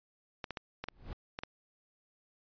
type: clicks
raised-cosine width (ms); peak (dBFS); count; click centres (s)
0.3; -22; 7; 0.442 / 0.507 / 0.572 / 0.84 / 0.886 / 1.389 / 1.435
type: noise with exponential growth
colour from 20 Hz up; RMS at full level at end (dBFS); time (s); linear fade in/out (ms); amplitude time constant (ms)
brown; -37; 0.88-1.13; 0; 53
effects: resampled to 11025 Hz